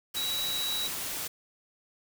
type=tone in noise; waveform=sine; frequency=3894 Hz; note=B7; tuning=25 cents flat; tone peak=-30 dBFS; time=0.16-0.88 s; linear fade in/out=10 ms; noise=white; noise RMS=-35 dBFS; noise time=0.14-1.28 s; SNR=+2 dB; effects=none